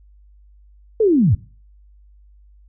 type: linear sweep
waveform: sine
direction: down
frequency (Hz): 461.6 to 75.3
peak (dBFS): -11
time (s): 1-1.35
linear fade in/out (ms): 5
effects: noise-tail reverb RT60 0.4 s tail -19 dB re dry + added 50 Hz sine -46 dBFS peak until 2.68 s